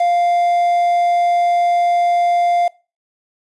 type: tone with quantisation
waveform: triangle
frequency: 698.5 Hz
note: F5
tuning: in tune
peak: -10 dBFS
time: 0-2.68 s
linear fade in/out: 5 ms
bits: 6
effects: noise-tail reverb RT60 0.3 s tail -22 dB re dry + resampled to 24000 Hz